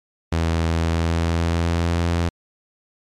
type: tone with pitch glide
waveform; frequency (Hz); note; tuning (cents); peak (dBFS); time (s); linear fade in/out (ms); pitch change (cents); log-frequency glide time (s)
sawtooth; 82.41 to 85.17; E2 to F2; 0 to -43; -14; 0.32-2.29; 5; +57; 0.8-2.03
effects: low-pass 7000 Hz 12 dB/octave + MP3 96 kbps